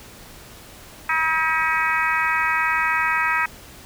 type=harmonic tone with a mistuned harmonic; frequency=319.9 Hz; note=D#4; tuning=48 cents sharp; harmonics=3 / 4 / 5 / 6 / 7 / 8; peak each=-25 / -24 / -25 / -24 / -28 / -27 dBFS; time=1.09-3.46 s; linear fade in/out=5 ms; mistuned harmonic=8; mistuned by=-25 cents; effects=pink hiss -43 dBFS RMS until 3.85 s